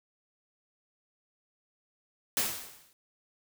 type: noise with exponential decay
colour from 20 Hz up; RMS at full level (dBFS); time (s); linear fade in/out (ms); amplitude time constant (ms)
white; -26; 2.37-2.93; 1; 120
effects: none